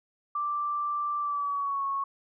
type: tone with pitch glide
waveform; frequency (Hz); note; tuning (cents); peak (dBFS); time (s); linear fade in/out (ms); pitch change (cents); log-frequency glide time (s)
sine; 1174.7 to 1102.4; D6 to C#6; 0 to -10; -27; 0.35-2.04; 5; -110; 1.19-1.85
effects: none